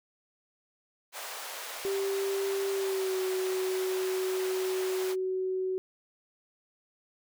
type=high-pass noise; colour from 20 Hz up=pink; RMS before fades=-40 dBFS; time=1.12-5.16 s; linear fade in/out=50 ms; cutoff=560 Hz; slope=24 dB/octave
type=tone with pitch glide; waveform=sine; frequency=392 to 374.3 Hz; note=G4 to F#4; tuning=0 to +20 cents; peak=-28 dBFS; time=1.85-5.78 s; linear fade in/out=0 ms; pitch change=-80 cents; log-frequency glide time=2.73-3.19 s
effects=none